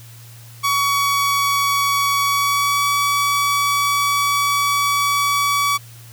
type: tone with pitch glide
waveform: sawtooth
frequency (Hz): 1128 to 1140.4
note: C#6 to C#6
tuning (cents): +30 to +49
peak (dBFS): -12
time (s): 0.63-5.78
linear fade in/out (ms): 20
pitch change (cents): +19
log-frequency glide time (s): 2.23-2.87
effects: added 116 Hz sine -39 dBFS peak until 6.12 s + white hiss -45 dBFS RMS until 6.12 s